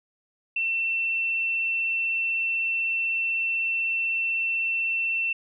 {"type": "tone", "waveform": "sine", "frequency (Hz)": 2692, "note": "E7", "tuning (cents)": 36, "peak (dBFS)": -23, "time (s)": [0.56, 5.33], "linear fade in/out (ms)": 5, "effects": []}